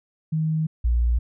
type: tone pair in turn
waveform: sine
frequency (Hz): 157.7 / 59.07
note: D#3 / A#1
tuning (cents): +24 / +24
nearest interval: octave + perfect fourth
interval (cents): 1700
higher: first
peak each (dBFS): -20 / -17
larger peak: second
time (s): 0.32-0.67 / 0.84-1.19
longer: neither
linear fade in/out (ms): 10
effects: none